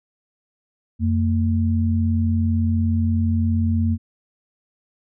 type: tone pair together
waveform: sine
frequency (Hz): 89.75 / 227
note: F2 / A#3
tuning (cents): +48 / -46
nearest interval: octave + major third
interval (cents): 1606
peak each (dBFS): -18 / -21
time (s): 0.99-3.98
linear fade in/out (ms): 50
effects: none